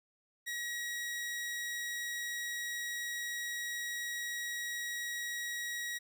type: tone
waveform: sawtooth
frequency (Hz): 1907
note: A#6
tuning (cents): +39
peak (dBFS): -33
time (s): 0.46-5.99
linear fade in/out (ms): 20
effects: none